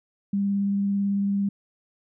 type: tone with vibrato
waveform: sine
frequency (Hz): 199.5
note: G3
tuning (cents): +31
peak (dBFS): -21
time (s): 0.33-1.49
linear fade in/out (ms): 5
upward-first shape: sine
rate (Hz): 18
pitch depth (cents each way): 10
effects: none